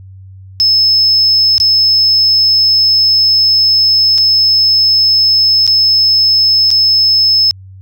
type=tone with dropouts; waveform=sine; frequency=5210 Hz; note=E8; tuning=21 cents flat; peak=-5 dBFS; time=0.6-7.51 s; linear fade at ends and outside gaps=0 ms; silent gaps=1.581-1.601 / 4.179-4.183 / 5.666-5.676 / 6.705-6.713 s; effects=tanh soft clip ceiling -2 dBFS + added 95 Hz sine -31 dBFS peak until 7.81 s